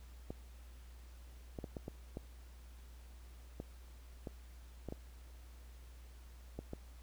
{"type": "clicks", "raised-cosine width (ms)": 2, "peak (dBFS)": -29, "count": 12, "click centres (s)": [0.305, 1.588, 1.642, 1.768, 1.881, 2.171, 3.601, 4.272, 4.887, 4.924, 6.59, 6.734], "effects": ["added 60 Hz sine -52 dBFS peak until 7.02 s", "pink hiss -65 dBFS RMS until 7.02 s"]}